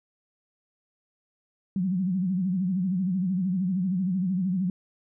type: tone with vibrato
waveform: sine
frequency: 185 Hz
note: F#3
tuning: in tune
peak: -23 dBFS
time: 1.76-4.7 s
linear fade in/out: 2 ms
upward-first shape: sine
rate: 13 Hz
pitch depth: 110 cents each way
effects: none